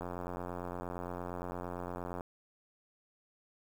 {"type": "click train", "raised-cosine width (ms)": 1, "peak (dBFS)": -26, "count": 196, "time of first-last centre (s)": [0.01, 2.208], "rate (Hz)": 88.7, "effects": ["9-bit"]}